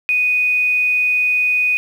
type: tone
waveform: sine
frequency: 2485 Hz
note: D#7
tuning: 3 cents flat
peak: -13 dBFS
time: 0.09-1.77 s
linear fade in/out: 0 ms
effects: 7-bit